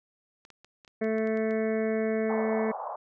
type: clicks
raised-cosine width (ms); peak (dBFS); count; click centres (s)
0.2; -34; 10; 0.451 / 0.503 / 0.646 / 0.848 / 0.878 / 1.043 / 1.183 / 1.273 / 1.373 / 1.509
type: harmonic tone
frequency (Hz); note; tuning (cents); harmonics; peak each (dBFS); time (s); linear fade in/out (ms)
220; A3; 0; 1 / 2 / 3 / 5 / 6 / 7 / 8 / 9 / 10; -29 / -28 / -33 / -48 / -50 / -47 / -43 / -46 / -44; 1.01-2.72; 10
type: band-pass noise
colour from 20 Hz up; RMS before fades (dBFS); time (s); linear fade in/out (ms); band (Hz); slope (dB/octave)
pink; -36; 2.29-2.96; 5; 580 to 1100; 48
effects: none